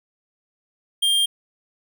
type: tone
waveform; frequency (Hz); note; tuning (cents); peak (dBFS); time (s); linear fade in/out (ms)
square; 3200; G7; +35; -17; 1.02-1.26; 10
effects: none